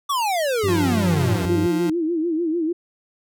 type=exponential sweep; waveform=square; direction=down; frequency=1174.7 to 86.4 Hz; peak=-20 dBFS; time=0.09-1.46 s; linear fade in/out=10 ms
type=harmonic tone; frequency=96.4 Hz; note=G2; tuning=28 cents flat; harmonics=1 / 2 / 3 / 4 / 5 / 6; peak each=-23 / -34 / -34 / -33 / -43 / -45 dBFS; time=0.63-1.67 s; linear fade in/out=10 ms
type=tone; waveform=30% pulse; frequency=174.61 Hz; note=F3; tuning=in tune; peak=-21 dBFS; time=0.68-1.9 s; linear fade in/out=2 ms
type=tone with vibrato; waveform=sine; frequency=329.6 Hz; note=E4; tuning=in tune; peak=-19 dBFS; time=1.49-2.73 s; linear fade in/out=10 ms; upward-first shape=sine; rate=6.7 Hz; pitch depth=110 cents each way
effects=none